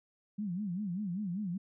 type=tone with vibrato; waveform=sine; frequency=191.4 Hz; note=G3; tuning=41 cents flat; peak=-33 dBFS; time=0.38-1.58 s; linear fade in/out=10 ms; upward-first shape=sine; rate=5.1 Hz; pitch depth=200 cents each way; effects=none